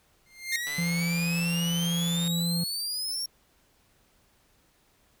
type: tone with exponential growth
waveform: sawtooth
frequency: 2109 Hz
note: C7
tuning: 13 cents sharp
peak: -20 dBFS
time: 0.26-0.56 s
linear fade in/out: 2 ms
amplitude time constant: 65 ms
type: exponential sweep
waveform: sawtooth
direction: up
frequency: 1839 to 5580 Hz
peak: -27 dBFS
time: 0.52-3.26 s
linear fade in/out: 5 ms
type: click train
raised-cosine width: 0.2 ms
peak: -24 dBFS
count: 234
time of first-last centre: 0.67-2.277 s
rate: 145 Hz
type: tone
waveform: triangle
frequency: 170 Hz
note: F3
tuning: 46 cents flat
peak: -24 dBFS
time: 0.78-2.64 s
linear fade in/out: 5 ms
effects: pink hiss -65 dBFS RMS until 5.2 s